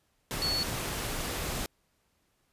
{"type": "tone in noise", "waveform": "sine", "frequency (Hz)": 4411, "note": "C#8", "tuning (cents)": -9, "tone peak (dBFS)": -28, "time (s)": [0.42, 0.63], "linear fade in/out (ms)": 0, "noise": "pink", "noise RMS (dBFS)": -34, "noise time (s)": [0.31, 1.66], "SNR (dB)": 3, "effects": ["pink hiss -73 dBFS RMS until 2.52 s", "resampled to 32000 Hz"]}